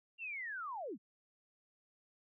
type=linear sweep; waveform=sine; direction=down; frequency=2800 to 157.3 Hz; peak=-40 dBFS; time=0.18-0.98 s; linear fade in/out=50 ms; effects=none